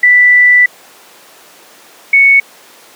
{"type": "tone pair in turn", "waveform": "sine", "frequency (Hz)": [1975.5, 2217], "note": ["B6", "C#7"], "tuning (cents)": [0, 0], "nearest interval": "major second", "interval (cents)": 200, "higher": "second", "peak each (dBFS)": -3, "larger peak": "neither", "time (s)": [[0.03, 0.66], [2.13, 2.4]], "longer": "first", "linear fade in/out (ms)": 5, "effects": ["pink hiss -39 dBFS RMS until 2.95 s", "high-pass 400 Hz 12 dB/octave"]}